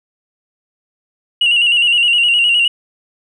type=tone with vibrato; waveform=sine; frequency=2835 Hz; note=F7; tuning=25 cents sharp; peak=-8 dBFS; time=1.41-2.68 s; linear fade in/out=5 ms; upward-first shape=square; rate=9.7 Hz; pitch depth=44 cents each way; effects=tanh soft clip ceiling -6 dBFS